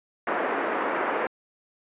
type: band-pass noise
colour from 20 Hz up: pink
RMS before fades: -27 dBFS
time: 0.27-1.27 s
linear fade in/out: 2 ms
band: 320 to 1900 Hz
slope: 24 dB/octave
effects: resampled to 8000 Hz